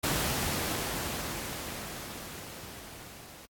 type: noise with level ramp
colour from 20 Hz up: pink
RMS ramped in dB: -28 to -49 dBFS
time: 0.03-3.46 s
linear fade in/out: 10 ms
effects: high-pass 60 Hz 12 dB/octave + AAC 64 kbps